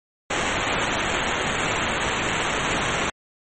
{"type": "noise with sample-and-hold", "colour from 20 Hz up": "white", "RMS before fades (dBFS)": -24, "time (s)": [0.3, 3.1], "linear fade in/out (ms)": 5, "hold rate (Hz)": 4900, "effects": ["MP3 32 kbps"]}